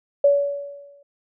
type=tone with exponential decay; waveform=sine; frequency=568 Hz; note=C#5; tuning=42 cents sharp; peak=-10 dBFS; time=0.24-1.03 s; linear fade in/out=5 ms; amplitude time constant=170 ms; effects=none